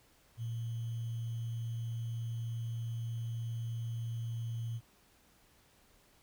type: tone with sample-and-hold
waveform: sine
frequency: 115.4 Hz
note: A#2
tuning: 17 cents flat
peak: -35 dBFS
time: 0.37-4.81 s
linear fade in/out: 50 ms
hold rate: 3150 Hz
effects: pink hiss -66 dBFS RMS until 6.22 s